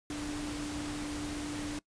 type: tone in noise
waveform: sine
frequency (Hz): 295.3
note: D4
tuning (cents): +10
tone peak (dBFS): -36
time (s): 0.1-1.79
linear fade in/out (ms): 2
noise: pink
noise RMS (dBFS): -41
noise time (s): 0.1-1.79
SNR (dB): +2
effects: noise-tail reverb RT60 0.1 s tail -22 dB re dry + resampled to 22050 Hz